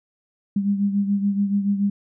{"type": "beating tone pair", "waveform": "sine", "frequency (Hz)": [199.7, 206.7], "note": ["G3", "G#3"], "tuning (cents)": [32, -8], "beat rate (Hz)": 7, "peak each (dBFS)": [-19, -26], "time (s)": [0.56, 1.9], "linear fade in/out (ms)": 5, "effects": []}